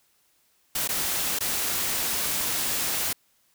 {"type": "noise with dropouts", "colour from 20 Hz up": "white", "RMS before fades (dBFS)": -27, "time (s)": [0.75, 3.13], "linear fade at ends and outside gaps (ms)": 5, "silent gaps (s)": [[0.877, 0.889], [1.389, 1.406]], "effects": ["white hiss -66 dBFS RMS until 3.54 s"]}